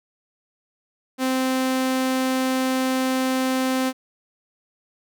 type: tone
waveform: sawtooth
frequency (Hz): 260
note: C4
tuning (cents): -11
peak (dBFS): -16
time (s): 1.18-3.93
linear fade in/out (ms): 50
effects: none